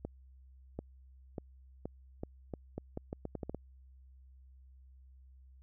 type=accelerating click train; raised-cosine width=2 ms; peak=-25 dBFS; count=14; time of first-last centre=0.05-3.547 s; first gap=740 ms; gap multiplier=0.8; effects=added 65 Hz sine -55 dBFS peak until 5.62 s